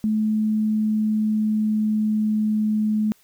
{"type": "tone with pitch glide", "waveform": "sine", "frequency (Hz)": [215.8, 214.1], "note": ["A3", "A3"], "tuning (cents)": [-33, -47], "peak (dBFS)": -18, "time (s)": [0.04, 3.12], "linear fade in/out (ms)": 0, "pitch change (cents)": -14, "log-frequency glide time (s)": [0.16, 2.72], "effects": ["white hiss -58 dBFS RMS until 3.23 s"]}